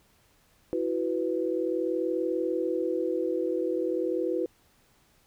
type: chord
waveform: sine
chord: E suspended second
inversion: none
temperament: equal with one note detuned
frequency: 329.6 / 370 / 496.2 Hz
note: E4 / F#4 / B4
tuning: 0 / 0 / +8 cents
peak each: -30 dBFS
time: 0.73-4.46 s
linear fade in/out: 0 ms
effects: pink hiss -64 dBFS RMS until 5.26 s